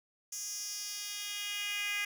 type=tone with high-pass filter sweep; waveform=10% pulse; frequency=410.2 Hz; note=G#4; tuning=21 cents flat; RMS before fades=-38 dBFS; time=0.32-2.05 s; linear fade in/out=5 ms; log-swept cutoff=6500 to 2200 Hz; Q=2.6; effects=none